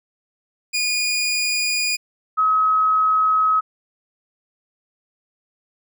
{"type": "tone pair in turn", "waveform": ["20% pulse", "sine"], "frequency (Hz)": [2447, 1276.6], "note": ["D#7", "D#6"], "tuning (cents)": [-29, 44], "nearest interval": "major seventh", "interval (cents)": 1127, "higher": "first", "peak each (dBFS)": -14, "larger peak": "neither", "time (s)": [[0.73, 1.97], [2.37, 3.61]], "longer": "neither", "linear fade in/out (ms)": 20, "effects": []}